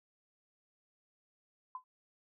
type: tone with exponential decay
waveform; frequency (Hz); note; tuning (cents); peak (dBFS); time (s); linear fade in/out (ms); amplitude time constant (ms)
sine; 1017; C6; -50; -36; 1.75-1.84; 2; 19
effects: none